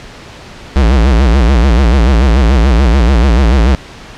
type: tone with vibrato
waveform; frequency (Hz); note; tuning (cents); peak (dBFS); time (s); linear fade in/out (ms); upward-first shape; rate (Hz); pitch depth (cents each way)
square; 61.74; B1; 0; -6; 0.76-3.75; 0; sine; 6.9; 220
effects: pink hiss -32 dBFS RMS until 4.17 s + low-pass 5000 Hz 12 dB/octave